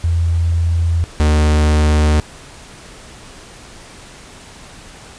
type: tone pair in turn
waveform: sine / 45% pulse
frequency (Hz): 84.1 / 75.73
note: E2 / D#2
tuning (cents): +35 / -46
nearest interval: major second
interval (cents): 181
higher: first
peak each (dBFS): -12 / -10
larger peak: second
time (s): 0.04-1.04 / 1.2-2.2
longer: neither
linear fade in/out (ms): 0
effects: pink hiss -38 dBFS RMS until 5.18 s + resampled to 22050 Hz